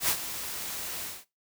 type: noise with ADSR envelope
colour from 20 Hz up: white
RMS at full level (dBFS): -24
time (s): 0-1.25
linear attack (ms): 84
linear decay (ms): 76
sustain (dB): -12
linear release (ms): 210
effects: noise-tail reverb RT60 0.2 s tail -17 dB re dry